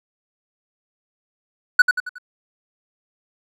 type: tone with echo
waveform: triangle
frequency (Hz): 1480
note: F#6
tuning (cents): 0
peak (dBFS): -4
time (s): 1.79-1.82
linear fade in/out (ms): 5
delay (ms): 91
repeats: 4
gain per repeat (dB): -7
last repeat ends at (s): 2.184
effects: none